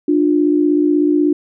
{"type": "tone pair together", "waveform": "sine", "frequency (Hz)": [297.7, 354], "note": ["D4", "F4"], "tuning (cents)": [24, 23], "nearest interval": "minor third", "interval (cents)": 299, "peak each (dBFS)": [-12, -16], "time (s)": [0.08, 1.33], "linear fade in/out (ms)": 5, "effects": []}